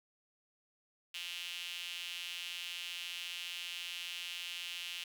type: tone with high-pass filter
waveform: sawtooth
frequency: 174.61 Hz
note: F3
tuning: in tune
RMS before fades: -43 dBFS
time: 1.14-5.04 s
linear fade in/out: 5 ms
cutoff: 2900 Hz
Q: 4.5
effects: none